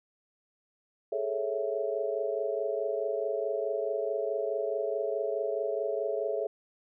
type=chord; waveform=sine; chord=A major seventh; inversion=third; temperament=equal; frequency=415.3 / 440 / 554.4 / 659.3 Hz; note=G#4 / A4 / C#5 / E5; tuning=0 / 0 / 0 / 0 cents; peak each=-34 dBFS; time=1.12-6.47 s; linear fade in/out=5 ms; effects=none